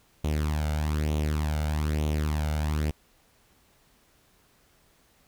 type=tone with flanger; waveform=sawtooth; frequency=75.9 Hz; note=D#2; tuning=42 cents flat; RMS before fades=-27 dBFS; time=0.24-2.91 s; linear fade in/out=5 ms; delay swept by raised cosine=0.3 to 1.4 ms; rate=1.1 Hz; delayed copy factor=+0.65; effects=pink hiss -63 dBFS RMS until 5.27 s